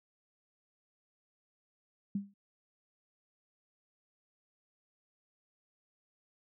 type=tone with exponential decay; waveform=sine; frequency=199.8 Hz; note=G3; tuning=33 cents sharp; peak=-28 dBFS; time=2.15-2.34 s; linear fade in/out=5 ms; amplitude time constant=40 ms; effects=none